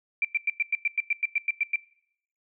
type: tone bursts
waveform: sine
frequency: 2351 Hz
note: D7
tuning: 1 cent sharp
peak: -21 dBFS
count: 13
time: 0.22-1.759 s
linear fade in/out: 2 ms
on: 27 ms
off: 99 ms
effects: noise-tail reverb RT60 0.7 s tail -22 dB re dry